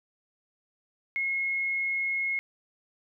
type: tone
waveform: sine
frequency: 2165 Hz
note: C#7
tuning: 41 cents flat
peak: -26 dBFS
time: 1.16-2.39 s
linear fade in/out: 0 ms
effects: none